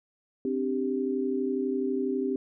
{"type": "chord", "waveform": "sine", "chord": "C suspended second", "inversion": "none", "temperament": "equal", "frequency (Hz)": [261.6, 293.7, 392], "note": ["C4", "D4", "G4"], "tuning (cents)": [0, 0, 0], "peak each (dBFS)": [-29, -34, -29], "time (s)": [0.45, 2.36], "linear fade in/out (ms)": 2, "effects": []}